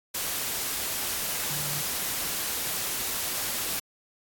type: tone in noise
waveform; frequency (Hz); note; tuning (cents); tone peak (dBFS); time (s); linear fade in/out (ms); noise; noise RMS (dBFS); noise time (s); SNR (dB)
sine; 146.83; D3; 0; -38; 1.5-1.82; 10; white; -30; 0.14-3.8; -11
effects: AAC 64 kbps